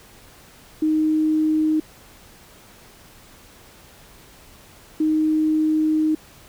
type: tone pair in turn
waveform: sine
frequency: 311.1 / 311.1 Hz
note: D#4 / D#4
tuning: 0 / 0 cents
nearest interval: unison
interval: 0 cents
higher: neither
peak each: -16 dBFS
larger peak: neither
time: 0.82-1.8 / 5-6.15 s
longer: second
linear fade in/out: 5 ms
effects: pink hiss -48 dBFS RMS until 6.48 s